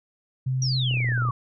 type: tone with pitch glide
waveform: sine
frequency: 130 to 120.6 Hz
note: C3 to B2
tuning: -11 to -41 cents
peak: -22 dBFS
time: 0.46-1.31 s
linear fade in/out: 10 ms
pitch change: -130 cents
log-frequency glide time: 0.76-1.09 s
type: exponential sweep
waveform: sine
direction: down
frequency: 5860 to 1100 Hz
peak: -26 dBFS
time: 0.62-1.31 s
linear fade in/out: 2 ms
type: clicks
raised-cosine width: 2 ms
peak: -27 dBFS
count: 11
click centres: 0.911 / 0.941 / 0.971 / 1.004 / 1.045 / 1.089 / 1.12 / 1.178 / 1.221 / 1.252 / 1.288 s
effects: none